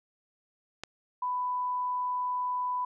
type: click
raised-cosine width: 0.2 ms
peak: -19 dBFS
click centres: 0.836 s
type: tone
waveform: sine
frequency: 995 Hz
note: B5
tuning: 13 cents sharp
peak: -28 dBFS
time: 1.22-2.85 s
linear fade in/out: 5 ms
effects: none